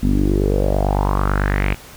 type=tone with low-pass filter sweep; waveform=sawtooth; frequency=49 Hz; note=G1; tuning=in tune; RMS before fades=-17 dBFS; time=0.02-1.75 s; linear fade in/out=20 ms; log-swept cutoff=230 to 2500 Hz; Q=4.9; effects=pink hiss -40 dBFS RMS until 1.96 s